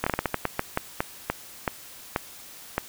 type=slowing click train; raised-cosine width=0.5 ms; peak=-8 dBFS; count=15; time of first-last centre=0.04-2.78 s; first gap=25 ms; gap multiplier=1.28; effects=white hiss -45 dBFS RMS until 2.88 s